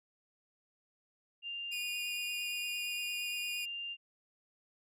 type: tone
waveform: sine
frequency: 2794 Hz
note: F7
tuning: in tune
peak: -38 dBFS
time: 1.42-3.97 s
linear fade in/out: 50 ms
type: tone with vibrato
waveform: sawtooth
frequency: 2459 Hz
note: D#7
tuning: 21 cents flat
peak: -35 dBFS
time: 1.71-3.66 s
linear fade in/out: 20 ms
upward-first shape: triangle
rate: 8.7 Hz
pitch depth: 14 cents each way
effects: none